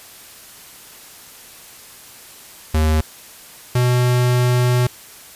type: tone pair in turn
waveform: square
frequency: 78 / 123.82 Hz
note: D#2 / B2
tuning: +5 / +5 cents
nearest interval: minor sixth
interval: 800 cents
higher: second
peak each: -14 dBFS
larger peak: neither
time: 2.74-3.01 / 3.75-4.87 s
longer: second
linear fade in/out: 5 ms
effects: white hiss -41 dBFS RMS until 5.35 s + resampled to 32000 Hz